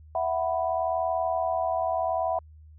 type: chord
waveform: sine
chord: E suspended second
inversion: none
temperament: equal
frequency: 659.3 / 740 / 987.8 Hz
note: E5 / F#5 / B5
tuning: 0 / 0 / 0 cents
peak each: -27 / -28 / -32 dBFS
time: 0.15-2.39 s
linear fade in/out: 2 ms
effects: added 77 Hz sine -47 dBFS peak until 2.78 s